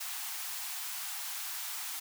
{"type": "high-pass noise", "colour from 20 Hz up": "white", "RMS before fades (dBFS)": -39, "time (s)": [0, 2], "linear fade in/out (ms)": 10, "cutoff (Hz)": 700, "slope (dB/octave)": 96, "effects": []}